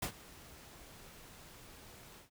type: noise with ADSR envelope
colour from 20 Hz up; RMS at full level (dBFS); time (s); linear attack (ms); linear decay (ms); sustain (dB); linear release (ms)
pink; -35; 0.02-2.3; 7; 83; -20; 120
effects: none